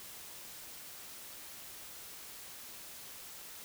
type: silence
effects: white hiss -49 dBFS RMS until 3.64 s